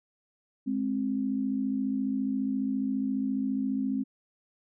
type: tone pair together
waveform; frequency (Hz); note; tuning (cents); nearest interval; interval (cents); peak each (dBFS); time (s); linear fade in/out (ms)
sine; 210 / 264.6; G#3 / C4; +19 / +20; major third; 401; -31 / -28; 0.66-4.04; 20
effects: none